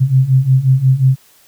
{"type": "beating tone pair", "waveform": "sine", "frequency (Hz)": [128.4, 134], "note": ["C3", "C3"], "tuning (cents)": [-32, 42], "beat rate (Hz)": 5.6, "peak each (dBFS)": [-13, -10], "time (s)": [0, 1.16], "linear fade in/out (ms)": 20, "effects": ["white hiss -49 dBFS RMS until 1.47 s"]}